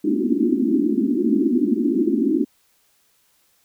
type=band-pass noise; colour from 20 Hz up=white; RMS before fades=-19 dBFS; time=0.04-2.45 s; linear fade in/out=10 ms; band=210 to 360 Hz; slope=96 dB/octave; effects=white hiss -62 dBFS RMS until 3.64 s